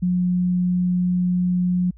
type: tone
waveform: sine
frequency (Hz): 179.7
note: F3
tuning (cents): +50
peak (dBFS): -17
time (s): 0.02-1.91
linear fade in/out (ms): 10
effects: added 57 Hz sine -43 dBFS peak until 1.97 s

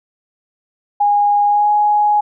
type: tone with pitch glide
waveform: sine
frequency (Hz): 821 to 834.4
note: G#5 to G#5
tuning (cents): -20 to +8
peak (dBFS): -10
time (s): 1-2.21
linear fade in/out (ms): 10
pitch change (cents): +28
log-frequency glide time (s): 1.46-1.7
effects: none

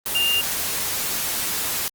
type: tone in noise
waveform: sine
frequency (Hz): 2802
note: F7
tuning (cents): +5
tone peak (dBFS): -18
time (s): 0.15-0.41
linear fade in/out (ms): 0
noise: white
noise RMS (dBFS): -25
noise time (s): 0.06-1.88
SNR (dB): +4
effects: Opus 24 kbps

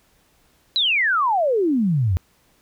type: exponential sweep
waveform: sine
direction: down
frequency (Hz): 4072 to 82.9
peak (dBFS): -16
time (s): 0.76-2.17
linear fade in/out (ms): 0
effects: pink hiss -60 dBFS RMS until 2.61 s

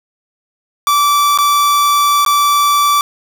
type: tone with dropouts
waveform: 45% pulse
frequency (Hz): 1161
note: D6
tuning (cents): -20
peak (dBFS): -9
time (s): 0.87-3.01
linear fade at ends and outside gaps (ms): 1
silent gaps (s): 1.376-1.386 / 2.25-2.262
effects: none

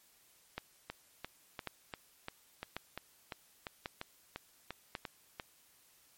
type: two click trains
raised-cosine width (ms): 0.3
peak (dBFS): -24 / -22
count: 14 / 5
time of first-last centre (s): 0.9-5.398 / 0.58-4.952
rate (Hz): 2.89 / 0.915
effects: white hiss -66 dBFS RMS until 6.17 s + MP3 64 kbps

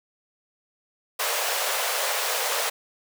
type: high-pass noise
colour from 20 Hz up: pink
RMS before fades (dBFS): -26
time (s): 1.19-2.7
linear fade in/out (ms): 10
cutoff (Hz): 480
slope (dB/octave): 48
effects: none

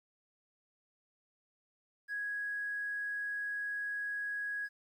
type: tone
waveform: triangle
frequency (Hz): 1661.2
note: G#6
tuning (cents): 0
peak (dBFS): -31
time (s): 2.08-4.69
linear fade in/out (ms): 50
effects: tanh soft clip ceiling -33 dBFS + 12-bit

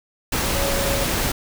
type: tone in noise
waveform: sine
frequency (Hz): 554.4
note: C#5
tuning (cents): 0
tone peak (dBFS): -25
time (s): 0.55-1.04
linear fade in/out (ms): 5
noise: pink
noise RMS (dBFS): -22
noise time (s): 0.32-1.32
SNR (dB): -6
effects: none

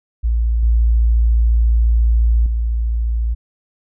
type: tone with level steps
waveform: sine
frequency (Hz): 57.1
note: A#1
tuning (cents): -35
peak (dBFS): -13 / -10 / -15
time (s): 0.23-3.35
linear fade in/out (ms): 20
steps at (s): 0.63 / 2.46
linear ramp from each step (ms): 2
effects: none

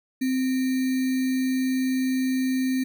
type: tone with sample-and-hold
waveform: sine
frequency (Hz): 259.5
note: C4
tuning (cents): -14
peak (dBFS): -21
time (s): 0.21-2.84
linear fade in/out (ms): 10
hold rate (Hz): 2100
effects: none

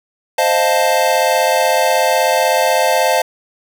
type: chord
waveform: square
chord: F dominant seventh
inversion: second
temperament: equal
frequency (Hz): 523.3 / 622.3 / 698.5 / 880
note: C5 / Eb5 / F5 / A5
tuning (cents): 0 / 0 / 0 / 0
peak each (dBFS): -18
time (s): 0.38-3.22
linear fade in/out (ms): 5
effects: none

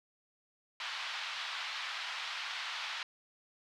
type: band-pass noise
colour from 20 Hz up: white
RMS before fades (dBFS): -40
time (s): 0.8-3.03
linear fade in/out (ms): 2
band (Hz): 880 to 4000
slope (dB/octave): 24
effects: none

